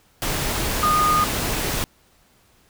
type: tone in noise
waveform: sine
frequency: 1228 Hz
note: D#6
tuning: 23 cents flat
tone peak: -16 dBFS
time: 0.83-1.24 s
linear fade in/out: 0 ms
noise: pink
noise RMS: -24 dBFS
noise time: 0.22-1.84 s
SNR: +5 dB
effects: pink hiss -58 dBFS RMS until 2.69 s